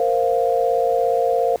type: chord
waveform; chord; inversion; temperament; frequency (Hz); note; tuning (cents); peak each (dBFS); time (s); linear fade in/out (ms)
sine; Bb suspended second; none; equal; 466.2 / 523.3 / 698.5; Bb4 / C5 / F5; 0 / 0 / 0; -20; 0-1.56; 2
effects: pink hiss -45 dBFS RMS until 1.6 s